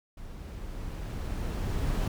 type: noise with level ramp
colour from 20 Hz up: brown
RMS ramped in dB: -43 to -27 dBFS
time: 0.17-2.08 s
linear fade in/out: 5 ms
effects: none